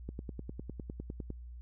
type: click train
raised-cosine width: 3 ms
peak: -27 dBFS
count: 13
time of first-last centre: 0.09-1.303 s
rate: 9.89 Hz
effects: added 60 Hz sine -44 dBFS peak until 1.61 s